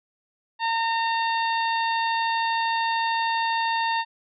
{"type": "harmonic tone with a mistuned harmonic", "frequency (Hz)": 913, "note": "A#5", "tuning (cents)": -36, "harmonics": [1, 2, 3, 4, 5], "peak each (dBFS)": [-23, -29, -33, -35, -37], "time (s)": [0.59, 4.05], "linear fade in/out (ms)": 50, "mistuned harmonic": 5, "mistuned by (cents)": -30, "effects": []}